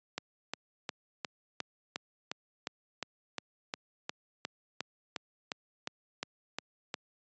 click train, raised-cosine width 0.2 ms, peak -17 dBFS, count 20, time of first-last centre 0.18-6.942 s, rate 2.81 Hz, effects high-pass 150 Hz 12 dB/octave + resampled to 16000 Hz

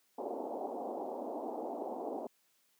white band-pass noise, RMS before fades -40 dBFS, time 0.18-2.27 s, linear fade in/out 5 ms, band 240 to 840 Hz, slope 48 dB/octave, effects white hiss -73 dBFS RMS until 2.79 s + high-pass 150 Hz 12 dB/octave

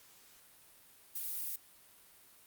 violet noise, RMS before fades -39 dBFS, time 1.15-1.56 s, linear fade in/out 5 ms, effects white hiss -61 dBFS RMS until 2.46 s + Opus 48 kbps

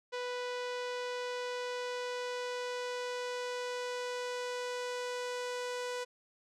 sawtooth tone with low-pass filter sweep, 493.9 Hz, B4, in tune, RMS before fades -38 dBFS, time 0.12-6.05 s, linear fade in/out 20 ms, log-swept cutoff 4800 to 7600 Hz, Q 0.98, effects none

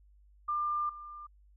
sine tone with level steps, 1196 Hz, D6, 31 cents sharp, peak -29 / -43 dBFS, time 0.48-1.27 s, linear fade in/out 10 ms, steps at 0.89 s, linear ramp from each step 5 ms, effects added 50 Hz sine -58 dBFS peak until 1.56 s

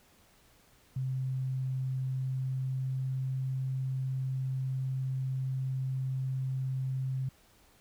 sine tone with pitch glide, 130.81 to 131.57 Hz, C3 to C3, 0 to +10 cents, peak -30 dBFS, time 0.96-7.29 s, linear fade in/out 5 ms, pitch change +10 cents, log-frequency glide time 2.09-3.3 s, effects pink hiss -63 dBFS RMS until 7.8 s

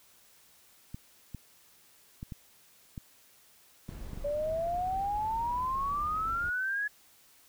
clicks, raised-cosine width 5 ms, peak -27 dBFS, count 8, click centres 0.945 / 1.347 / 2.229 / 2.322 / 2.978 / 3.891 / 4.133 / 4.175 s
brown noise, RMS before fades -43 dBFS, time 3.88-6.5 s, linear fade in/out 5 ms
sine exponential sweep, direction up, 570 to 1700 Hz, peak -29 dBFS, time 4.24-6.88 s, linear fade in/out 10 ms
effects white hiss -61 dBFS RMS until 7.48 s

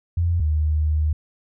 sine tone pair in turn, 85.5 / 76.75 Hz, F2 / D#2, -36 / -23 cents, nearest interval major second, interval 187 cents, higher first, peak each -17 dBFS, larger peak neither, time 0.17-0.4 / 0.4-1.13 s, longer second, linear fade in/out 5 ms, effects none

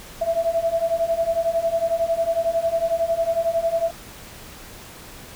sine beating tone pair, 659.3 / 670.3 Hz, E5 / E5, 0 / +29 cents, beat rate 11 Hz, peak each -23 / -21 dBFS, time 0.21-3.91 s, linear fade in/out 10 ms, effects pink hiss -41 dBFS RMS until 5.35 s

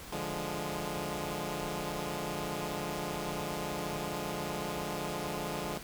10% pulse chord, D diminished, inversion none, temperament equal, 146.83 / 174.61 / 207.7 Hz, D3 / F3 / Ab3, 0 / 0 / 0 cents, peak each -31 dBFS, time 0.12-5.78 s, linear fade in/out 5 ms, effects added 60 Hz sine -57 dBFS peak until 5.83 s + pink hiss -47 dBFS RMS until 5.83 s

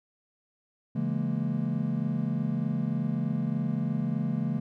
triangle chord, A# half-diminished seventh, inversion first, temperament just, 139.85 / 167.82 / 209.8 / 233.1 Hz, C#3 / E3 / G#3 / A#3, +16 / +31 / +18 / 0 cents, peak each -30 dBFS, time 0.95-4.6 s, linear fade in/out 10 ms, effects none

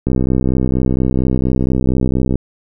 click train, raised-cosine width 3 ms, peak -3 dBFS, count 148, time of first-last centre 0.07-2.356 s, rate 64.3 Hz, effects none

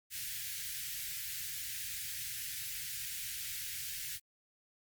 white band-stop noise, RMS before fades -41 dBFS, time 0.1-4.2 s, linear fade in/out 50 ms, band 150 to 1600 Hz, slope 48 dB/octave, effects Opus 48 kbps

